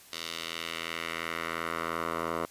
10% pulse tone with band-pass filter sweep, 82.9 Hz, E2, 10 cents sharp, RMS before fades -35 dBFS, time 0.12-2.46 s, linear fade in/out 10 ms, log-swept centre 4200 to 900 Hz, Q 1.4, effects white hiss -54 dBFS RMS until 2.5 s + resampled to 32000 Hz

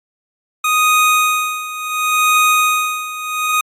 25% pulse tone with tremolo, 1244.5 Hz, D#6, in tune, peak -6 dBFS, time 0.64-3.61 s, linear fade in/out 5 ms, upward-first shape sine, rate 0.7 Hz, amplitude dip 80%, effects AAC 64 kbps

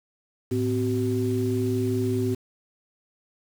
sine tone cluster, 108.2 / 255.9 / 378.5 Hz, A2 / C4 / F#4, -29 / -38 / +39 cents, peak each -26 dBFS, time 0.51-2.35 s, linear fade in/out 10 ms, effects tanh soft clip ceiling -12 dBFS + 7-bit

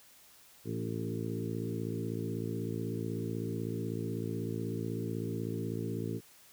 harmonic tone with a mistuned harmonic, 56.1 Hz, A1, 34 cents sharp, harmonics 2 / 3 / 4 / 5 / 6 / 7 / 8, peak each -38 / -40 / -41 / -42 / -43 / -43 / -44 dBFS, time 0.64-6.21 s, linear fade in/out 50 ms, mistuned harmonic 6, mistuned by +17 cents, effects white hiss -59 dBFS RMS until 6.52 s

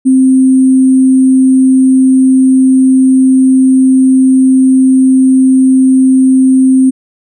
sine tone with sample-and-hold, 261.6 Hz, C4, in tune, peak -3 dBFS, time 0.05-6.91 s, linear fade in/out 20 ms, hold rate 8820 Hz, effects resampled to 32000 Hz

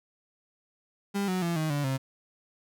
35% pulse tone with pitch steps, 200 / 184.46 / 170.13 / 156.92 / 144.73 / 133.48 Hz, G3 / F#3 / F3 / D#3 / D3 / C3, +35 / -5 / -45 / +15 / -25 / +35 cents, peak -25 dBFS, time 1.14-1.98 s, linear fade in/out 20 ms, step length 140 ms, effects none

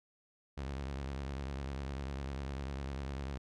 sawtooth tone with vibrato, 68.3 Hz, C#2, 25 cents flat, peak -34 dBFS, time 0.57-3.38 s, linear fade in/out 10 ms, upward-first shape triangle, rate 10 Hz, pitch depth 120 cents each way, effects low-pass 6000 Hz 12 dB/octave

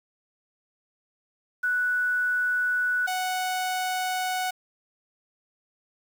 sine / sawtooth tone pair in turn, 1480 / 740 Hz, F#6 / F#5, 0 / 0 cents, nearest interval octave, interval 1200 cents, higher first, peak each -22 dBFS, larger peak neither, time 1.63-3.07 / 3.07-4.51 s, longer neither, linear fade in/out 10 ms, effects 8-bit

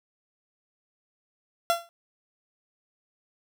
30% pulse tone with exponential decay, 682 Hz, F5, 41 cents flat, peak -15 dBFS, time 1.7-1.89 s, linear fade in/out 0 ms, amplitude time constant 40 ms, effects none

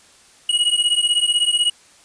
square beating tone pair, 2893 / 2909 Hz, F#7 / F#7, -40 / -30 cents, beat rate 16 Hz, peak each -19 / -19 dBFS, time 0.49-1.7 s, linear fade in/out 5 ms, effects white hiss -50 dBFS RMS until 2.04 s + resampled to 22050 Hz

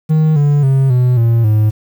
triangle tone with pitch steps, 156.4 / 145.09 / 134.59 / 124.85 / 115.82 / 107.44 Hz, D#3 / D3 / C3 / B2 / A#2 / A2, +9 / -21 / +49 / +19 / -11 / -41 cents, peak -6 dBFS, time 0.09-1.71 s, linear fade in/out 20 ms, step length 270 ms, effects 7-bit

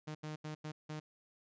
sawtooth tone bursts at uneven times, 153.4 Hz, D#3, 24 cents flat, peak -37 dBFS, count 5, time 0.07-0.15 / 0.23-0.36 / 0.44-0.55 / 0.64-0.72 / 0.89-1 s, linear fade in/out 10 ms, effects resampled to 16000 Hz

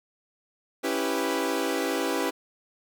sawtooth chord, C# half-diminished seventh, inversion none, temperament equal, 277.2 / 329.6 / 392 / 493.9 Hz, C#4 / E4 / G4 / B4, 0 / 0 / 0 / 0 cents, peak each -27 dBFS, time 0.83-2.31 s, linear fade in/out 20 ms, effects none

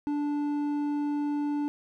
sine tone with hard clipping, 292.1 Hz, D4, 9 cents flat, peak -28 dBFS, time 0.07-1.68 s, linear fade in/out 0 ms, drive 6 dB, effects none

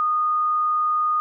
sine tone, 1231 Hz, D#6, 19 cents flat, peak -18 dBFS, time 0-1.2 s, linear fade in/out 0 ms, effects none

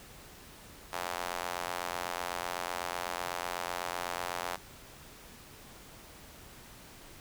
square tone with high-pass filter, 44 Hz, F1, 14 cents sharp, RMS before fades -37 dBFS, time 0.92-4.57 s, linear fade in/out 20 ms, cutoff 790 Hz, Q 1.4, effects pink hiss -52 dBFS RMS until 7.2 s

